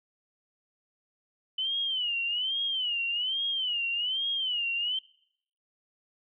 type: tone with vibrato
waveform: sine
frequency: 2997 Hz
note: F#7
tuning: 22 cents sharp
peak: -27 dBFS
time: 1.58-4.99 s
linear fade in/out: 5 ms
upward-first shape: sine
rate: 1.2 Hz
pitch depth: 150 cents each way
effects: noise-tail reverb RT60 0.7 s tail -24 dB re dry